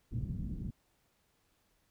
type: low-pass noise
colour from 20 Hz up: white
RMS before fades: -38 dBFS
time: 0.11-0.71 s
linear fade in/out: 10 ms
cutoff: 190 Hz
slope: 24 dB/octave
effects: pink hiss -74 dBFS RMS until 1.9 s